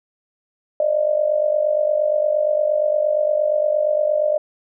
sine tone with amplitude modulation, 605 Hz, D#5, 49 cents flat, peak -12 dBFS, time 0.8-4.38 s, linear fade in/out 2 ms, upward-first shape sine, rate 48.6 Hz, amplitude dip 75%, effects none

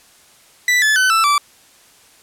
40% pulse tone with pitch steps, 1975.5 / 1729.7 / 1514.5 / 1326.1 / 1161.1 Hz, B6 / A6 / F#6 / E6 / D6, 0 / -30 / +40 / +10 / -20 cents, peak -11 dBFS, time 0.68-1.38 s, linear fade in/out 2 ms, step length 140 ms, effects white hiss -49 dBFS RMS until 2.22 s + low-pass 11000 Hz 12 dB/octave

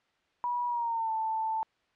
sine tone with pitch glide, 970 to 884.4 Hz, B5 to A5, -31 to +9 cents, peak -28 dBFS, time 0.44-1.63 s, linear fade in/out 0 ms, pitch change -160 cents, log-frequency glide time 0.67-1.12 s, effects white hiss -71 dBFS RMS until 1.95 s + low-pass 3000 Hz 12 dB/octave

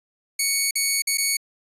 10% pulse tone with dropouts, 2227 Hz, C#7, 7 cents sharp, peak -11 dBFS, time 0.39-1.37 s, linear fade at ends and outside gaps 5 ms, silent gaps 0.71-0.754 / 1.021-1.071 / 1.174-1.181 s, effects resampled to 32000 Hz

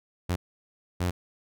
sawtooth tone bursts at uneven times, 89 Hz, F2, 33 cents sharp, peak -21 dBFS, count 2, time 0.29-0.36 / 1-1.11 s, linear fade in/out 10 ms, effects none

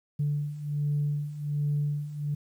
sine beating tone pair, 145.5 / 146.8 Hz, D3 / D3, -16 / 0 cents, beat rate 1.3 Hz, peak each -31 / -27 dBFS, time 0.19-2.35 s, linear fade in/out 10 ms, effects tanh soft clip ceiling -20 dBFS + 10-bit

